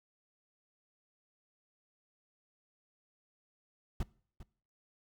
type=noise with echo; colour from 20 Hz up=brown; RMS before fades=-33 dBFS; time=4-4.03 s; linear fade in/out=2 ms; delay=400 ms; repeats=1; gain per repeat=-15 dB; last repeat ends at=4.43 s; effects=noise-tail reverb RT60 0.5 s tail -22 dB re dry